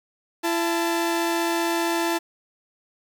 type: tone pair together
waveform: sawtooth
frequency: 336.9 / 880 Hz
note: E4 / A5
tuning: +38 / 0 cents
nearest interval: octave + perfect fourth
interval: 1662 cents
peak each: -19 / -23 dBFS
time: 0.43-2.19 s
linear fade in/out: 20 ms
effects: 8-bit